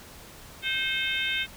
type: harmonic tone with a mistuned harmonic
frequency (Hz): 520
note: C5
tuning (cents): -11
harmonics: 3 / 4 / 5 / 6 / 7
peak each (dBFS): -32 / -32 / -32 / -32 / -32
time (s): 0.62-1.47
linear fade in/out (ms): 50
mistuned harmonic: 4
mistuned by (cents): +57
effects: pink hiss -47 dBFS RMS until 1.56 s